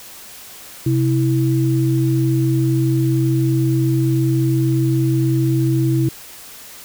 sine tone pair together, 130.81 / 327.2 Hz, C3 / E4, 0 / -13 cents, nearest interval octave + major third, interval 1587 cents, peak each -15 / -18 dBFS, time 0.86-6.09 s, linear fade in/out 5 ms, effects white hiss -38 dBFS RMS until 6.84 s

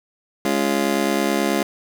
25% pulse chord, Db major, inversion second, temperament just, 207.9 / 277.2 / 346.5 Hz, Ab3 / Db4 / F4, +2 / 0 / -14 cents, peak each -19 dBFS, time 0.45-1.63 s, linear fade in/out 2 ms, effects none

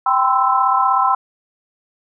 sine chord, C major seventh, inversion second, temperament equal with one note detuned, 784 / 1010.3 / 1046.5 / 1318.5 Hz, G5 / B5 / C6 / E6, 0 / +39 / 0 / 0 cents, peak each -18 dBFS, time 0.06-1.15 s, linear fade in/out 5 ms, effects none

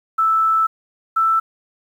sine tone pair in turn, 1317 / 1325.4 Hz, E6 / E6, -2 / +9 cents, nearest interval unison, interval 11 cents, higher second, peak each -13 dBFS, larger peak neither, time 0.18-0.67 / 1.16-1.4 s, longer first, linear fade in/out 10 ms, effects 8-bit

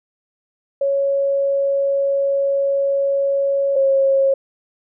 sine tone pair in turn, 554.4 / 543.3 Hz, C#5 / C#5, 0 / -35 cents, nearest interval unison, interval 35 cents, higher first, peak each -15 / -12 dBFS, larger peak second, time 0.81-3.76 / 3.76-4.34 s, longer first, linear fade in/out 5 ms, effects none

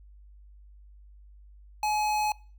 square tone with notch filter, 847 Hz, G#5, 34 cents sharp, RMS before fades -27 dBFS, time 1.83-2.32 s, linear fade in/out 2 ms, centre 11000 Hz, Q 1.9, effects noise-tail reverb RT60 0.4 s tail -23 dB re dry + added 50 Hz sine -49 dBFS peak until 2.58 s

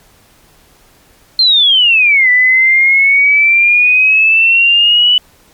sine exponential two-way sweep, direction down then up, 4225 to 1975.5 to 2980 Hz, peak -5 dBFS, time 1.39-5.18 s, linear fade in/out 2 ms, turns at 2.3 s, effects pink hiss -47 dBFS RMS until 5.53 s + MP3 96 kbps

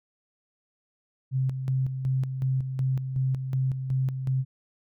sine tone with tremolo, 131.5 Hz, C3, 9 cents sharp, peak -22 dBFS, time 1.31-4.45 s, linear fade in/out 50 ms, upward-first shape square, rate 2.7 Hz, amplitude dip 55%, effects none

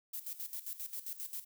violet noise with tremolo, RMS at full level -41 dBFS, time 0.13-1.45 s, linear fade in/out 10 ms, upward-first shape square, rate 7.5 Hz, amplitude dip 75%, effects none

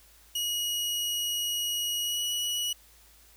sawtooth tone with pitch glide, 2900 to 2927 Hz, F#7 to F#7, -35 to -19 cents, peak -25 dBFS, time 0.35-2.73 s, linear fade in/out 5 ms, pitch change +16 cents, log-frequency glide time 2.04-2.22 s, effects added 55 Hz sine -60 dBFS peak until 3.36 s + white hiss -58 dBFS RMS until 3.36 s

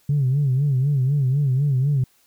sine tone with vibrato, 136.7 Hz, C#3, 24 cents flat, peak -15 dBFS, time 0.09-2.04 s, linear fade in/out 5 ms, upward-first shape sine, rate 4 Hz, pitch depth 130 cents each way, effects tanh soft clip ceiling -13 dBFS + white hiss -60 dBFS RMS until 2.26 s

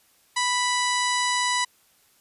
harmonic tone, 987.8 Hz, B5, in tune, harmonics 1 / 2 / 3 / 4 / 5 / 6 / 7 / 8 / 9 / 10, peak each -25 / -27 / -33 / -30 / -34 / -35 / -36 / -35 / -40 / -37 dBFS, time 0.36-1.65 s, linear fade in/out 10 ms, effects white hiss -61 dBFS RMS until 2.2 s + resampled to 32000 Hz

